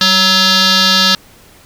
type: tone with frequency modulation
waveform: sine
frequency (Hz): 191.9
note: G3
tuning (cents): -37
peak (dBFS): -5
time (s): 0.01-1.15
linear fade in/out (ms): 2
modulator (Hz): 749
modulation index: 6.6
effects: tanh soft clip ceiling -6 dBFS + pink hiss -43 dBFS RMS until 1.65 s